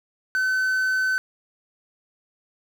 triangle tone with quantisation, 1521 Hz, F#6, 47 cents sharp, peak -18 dBFS, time 0.35-1.18 s, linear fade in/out 0 ms, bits 7, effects none

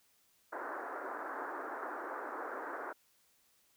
white band-pass noise, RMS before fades -42 dBFS, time 0.52-2.93 s, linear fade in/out 10 ms, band 290 to 1600 Hz, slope 48 dB/octave, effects white hiss -71 dBFS RMS until 3.76 s

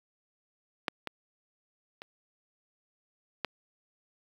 clicks, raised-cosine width 0.3 ms, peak -11 / -18 / -26 / -14 dBFS, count 4, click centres 0.882 / 1.073 / 2.019 / 3.447 s, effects high-pass 200 Hz 12 dB/octave + 8-bit

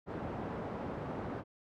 pink band-pass noise, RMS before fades -40 dBFS, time 0.06-1.44 s, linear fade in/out 50 ms, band 110 to 940 Hz, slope 12 dB/octave, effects none

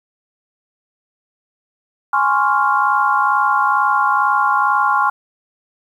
sine chord, Db major seventh, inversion second, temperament equal, 830.6 / 1046.5 / 1108.7 / 1396.9 Hz, Ab5 / C6 / Db6 / F6, 0 / 0 / 0 / 0 cents, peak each -18 dBFS, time 2.13-5.1 s, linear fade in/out 5 ms, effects 8-bit

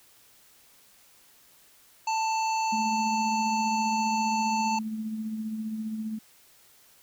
harmonic tone, 886 Hz, A5, 12 cents sharp, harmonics 1 / 3 / 5 / 7 / 8, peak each -25 / -35 / -39 / -42 / -43 dBFS, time 2.07-4.79 s, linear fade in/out 5 ms
sine tone with tremolo, 218.5 Hz, A3, 12 cents flat, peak -28 dBFS, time 2.72-6.19 s, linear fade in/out 10 ms, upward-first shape triangle, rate 15 Hz, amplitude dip 45%
effects white hiss -58 dBFS RMS until 7.02 s

